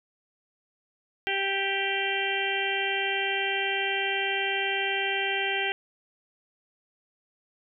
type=harmonic tone; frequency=392 Hz; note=G4; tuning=in tune; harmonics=1 / 2 / 4 / 5 / 6 / 7 / 8; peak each=-33 / -33 / -33 / -33 / -33 / -33 / -33 dBFS; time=1.27-5.72 s; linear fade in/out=0 ms; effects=none